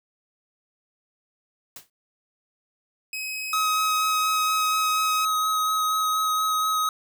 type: noise with exponential decay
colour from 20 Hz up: white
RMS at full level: -36 dBFS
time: 1.76-1.9 s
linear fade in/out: 2 ms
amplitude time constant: 29 ms
type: tone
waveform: sawtooth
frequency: 2542 Hz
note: D#7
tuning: 36 cents sharp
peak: -26 dBFS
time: 3.13-5.25 s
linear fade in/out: 2 ms
type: tone with vibrato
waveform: square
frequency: 1268 Hz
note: D#6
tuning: 32 cents sharp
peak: -22 dBFS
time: 3.53-6.89 s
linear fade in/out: 2 ms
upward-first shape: sine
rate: 4.2 Hz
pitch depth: 10 cents each way
effects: none